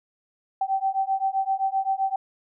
sine beating tone pair, 770 / 777.7 Hz, G5 / G5, -31 / -14 cents, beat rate 7.7 Hz, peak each -25 dBFS, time 0.61-2.16 s, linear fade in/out 5 ms, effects none

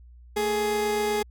30% pulse tone pair together, 222.9 / 417.8 Hz, A3 / G#4, +23 / +10 cents, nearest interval major seventh, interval 1087 cents, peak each -31 / -21 dBFS, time 0.36-1.23 s, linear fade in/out 10 ms, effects added 60 Hz sine -46 dBFS peak until 1.3 s

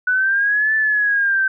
sine linear two-way sweep, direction up then down, 1480 to 1760 to 1542 Hz, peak -14 dBFS, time 0.07-1.48 s, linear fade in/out 5 ms, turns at 0.75 s, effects none

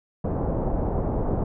pink low-pass noise, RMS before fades -25 dBFS, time 0.24-1.44 s, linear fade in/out 5 ms, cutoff 820 Hz, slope 24 dB/octave, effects none

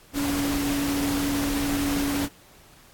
sine tone in noise, 283.4 Hz, C#4, 38 cents sharp, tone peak -24 dBFS, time 0.13-2.29 s, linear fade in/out 50 ms, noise pink, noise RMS -30 dBFS, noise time 0.13-2.29 s, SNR +3 dB, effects pink hiss -53 dBFS RMS until 2.93 s + AAC 64 kbps

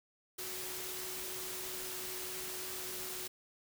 sine tone in noise, 370 Hz, F#4, in tune, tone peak -49 dBFS, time 0.38-3.28 s, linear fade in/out 10 ms, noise white, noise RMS -42 dBFS, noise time 0.38-3.28 s, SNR -10 dB, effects none

